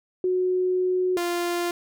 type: tone pair in turn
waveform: sine / sawtooth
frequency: 366.9 / 347.9 Hz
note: F#4 / F4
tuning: -15 / -7 cents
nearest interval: minor second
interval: 92 cents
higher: first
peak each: -20 dBFS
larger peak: neither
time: 0.24-1.17 / 1.17-1.71 s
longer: first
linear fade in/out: 2 ms
effects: none